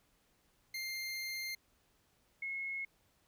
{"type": "tone pair in turn", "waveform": ["25% pulse", "sine"], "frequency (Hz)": [2105, 2173], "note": ["C7", "C#7"], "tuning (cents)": [10, -35], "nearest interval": "minor second", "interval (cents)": 55, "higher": "second", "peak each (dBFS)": [-35, -37], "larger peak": "first", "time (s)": [[0.74, 1.55], [2.42, 2.85]], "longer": "first", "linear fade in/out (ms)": 5, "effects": ["pink hiss -73 dBFS RMS until 3.27 s"]}